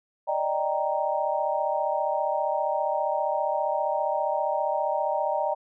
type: chord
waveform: sine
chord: Eb major seventh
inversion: third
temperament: equal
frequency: 587.3 / 622.3 / 784 / 932.3 Hz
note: D5 / Eb5 / G5 / Bb5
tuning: 0 / 0 / 0 / 0 cents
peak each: -29 dBFS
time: 0.27-5.55 s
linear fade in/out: 20 ms
effects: none